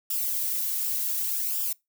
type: noise with flanger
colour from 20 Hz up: violet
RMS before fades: -28 dBFS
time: 0.1-1.73 s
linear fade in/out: 5 ms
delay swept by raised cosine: 0.47 to 2.97 ms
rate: 0.67 Hz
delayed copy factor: -0.6
effects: noise-tail reverb RT60 0.2 s tail -24 dB re dry